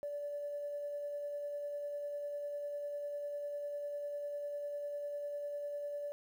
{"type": "tone with tremolo", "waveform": "sine", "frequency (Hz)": 580, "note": "D5", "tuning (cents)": -22, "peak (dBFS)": -36, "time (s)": [0.03, 6.12], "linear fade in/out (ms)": 0, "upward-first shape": "sine", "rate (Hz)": 10, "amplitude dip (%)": 25, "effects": ["tanh soft clip ceiling -32 dBFS", "11-bit"]}